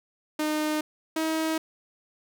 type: tone pair in turn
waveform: sawtooth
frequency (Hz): 305.9 / 318.8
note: D#4 / D#4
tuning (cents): -29 / +42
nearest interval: minor second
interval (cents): 71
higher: second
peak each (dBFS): -21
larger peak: neither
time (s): 0.39-0.81 / 1.16-1.58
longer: neither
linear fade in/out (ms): 5
effects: none